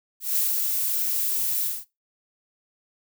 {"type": "noise with ADSR envelope", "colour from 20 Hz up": "violet", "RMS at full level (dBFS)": -22, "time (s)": [0.2, 1.85], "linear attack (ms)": 170, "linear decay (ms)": 160, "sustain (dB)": -3, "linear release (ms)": 210, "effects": ["noise-tail reverb RT60 0.2 s tail -18 dB re dry"]}